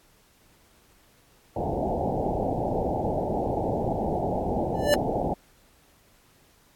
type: low-pass noise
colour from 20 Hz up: white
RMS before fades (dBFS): -27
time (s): 1.56-5.34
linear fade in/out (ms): 5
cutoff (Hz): 850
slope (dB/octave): 96
type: clicks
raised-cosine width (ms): 3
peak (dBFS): -21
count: 10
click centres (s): 2.944 / 3.068 / 3.103 / 3.688 / 3.844 / 3.878 / 4.125 / 4.201 / 4.301 / 4.356
type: tone with exponential growth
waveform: square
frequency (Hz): 586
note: D5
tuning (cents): -4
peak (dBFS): -15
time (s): 4.74-4.94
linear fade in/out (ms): 0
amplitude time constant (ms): 43
effects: pink hiss -60 dBFS RMS until 6.75 s + AAC 64 kbps